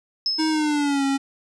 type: tone with exponential decay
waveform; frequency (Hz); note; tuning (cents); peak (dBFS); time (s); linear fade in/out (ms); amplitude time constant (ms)
sine; 5190; E8; -28; -18; 0.26-0.95; 1; 150
type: tone with pitch glide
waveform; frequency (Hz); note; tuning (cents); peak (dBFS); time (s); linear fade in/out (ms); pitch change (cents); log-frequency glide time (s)
square; 314.8 to 274; D#4 to C#4; +20 to -20; -20; 0.38-1.18; 20; -240; 0.49-1.04
effects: resampled to 22050 Hz